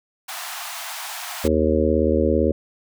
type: high-pass noise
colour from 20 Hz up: pink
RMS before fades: -32 dBFS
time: 0.28-1.48 s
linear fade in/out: 10 ms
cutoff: 660 Hz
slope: 96 dB/octave
type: harmonic tone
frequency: 77.78 Hz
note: D#2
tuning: in tune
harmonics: 1 / 3 / 4 / 5 / 6 / 7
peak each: -23 / -23 / -23 / -23 / -23 / -23 dBFS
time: 1.44-2.52 s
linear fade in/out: 5 ms
effects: none